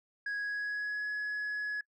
sine tone with pitch glide, 1658 to 1688 Hz, G#6 to G#6, -3 to +28 cents, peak -30 dBFS, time 0.26-1.81 s, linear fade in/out 5 ms, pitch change +31 cents, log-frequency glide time 0.36-1.08 s, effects noise-tail reverb RT60 0.1 s tail -25 dB re dry + tanh soft clip ceiling -32 dBFS

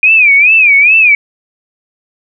sine tone with vibrato, 2426 Hz, D#7, 44 cents flat, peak -3 dBFS, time 0.03-1.15 s, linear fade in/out 2 ms, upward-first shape sine, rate 2.4 Hz, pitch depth 160 cents each way, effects none

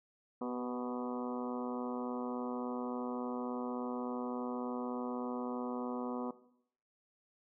harmonic tone with a mistuned harmonic, 123.47 Hz, B2, in tune, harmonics 2 / 3 / 4 / 5 / 6 / 7 / 8 / 9 / 10, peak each -38 / -45 / -42 / -50 / -47 / -53 / -48 / -49 / -52 dBFS, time 0.41-6.31 s, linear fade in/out 5 ms, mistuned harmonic 3, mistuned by +33 cents, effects noise-tail reverb RT60 0.7 s tail -17 dB re dry

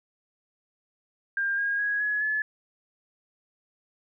sine tone with pitch steps, 1600 / 1628.9 / 1658.3 / 1688.3 / 1718.8 Hz, G6 / G#6 / G#6 / G#6 / A6, +35 / -34 / -3 / +28 / -41 cents, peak -24 dBFS, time 1.37-2.42 s, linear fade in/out 2 ms, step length 210 ms, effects none

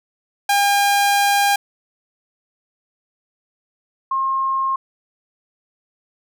sawtooth / sine tone pair in turn, 806 / 1069.9 Hz, G5 / C6, +48 / +38 cents, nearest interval perfect fourth, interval 490 cents, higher second, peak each -10 / -17 dBFS, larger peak first, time 0.49-1.56 / 4.11-4.76 s, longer first, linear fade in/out 5 ms, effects none

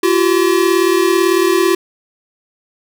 square tone pair together, 342.4 / 380.4 Hz, F4 / F#4, -34 / +48 cents, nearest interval major second, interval 182 cents, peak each -14 dBFS, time 0.03-1.75 s, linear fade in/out 5 ms, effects none

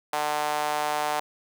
sawtooth tone with high-pass filter, 150 Hz, D3, 37 cents sharp, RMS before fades -27 dBFS, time 0.13-1.2 s, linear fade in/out 2 ms, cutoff 770 Hz, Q 2.7, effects none

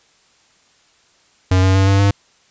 square tone with pitch steps, 93 / 94.68 / 96.39 / 98.13 / 99.91 Hz, F#2 / F#2 / G2 / G2 / G2, +9 / +40 / -29 / +2 / +33 cents, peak -11 dBFS, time 1.51-2.11 s, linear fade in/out 5 ms, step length 120 ms, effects white hiss -55 dBFS RMS until 2.5 s + resampled to 16000 Hz

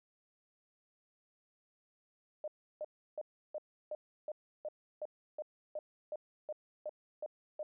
sine tone bursts, 607 Hz, D#5, 43 cents flat, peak -37 dBFS, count 15, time 2.44-7.63 s, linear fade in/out 2 ms, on 38 ms, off 330 ms, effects none

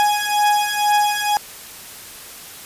40% pulse beating tone pair, 830.6 / 832.7 Hz, G#5 / G#5, 0 / +4 cents, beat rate 2.1 Hz, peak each -18 / -17 dBFS, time 0-1.37 s, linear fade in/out 0 ms, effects white hiss -37 dBFS RMS until 2.65 s + resampled to 32000 Hz

